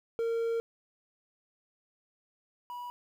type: tone pair in turn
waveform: triangle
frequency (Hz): 460 / 974.7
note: A#4 / B5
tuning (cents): -23 / -23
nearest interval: octave + minor second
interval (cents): 1300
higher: second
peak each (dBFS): -26 / -36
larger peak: first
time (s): 0.19-0.6 / 2.7-2.9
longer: first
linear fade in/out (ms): 0
effects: 10-bit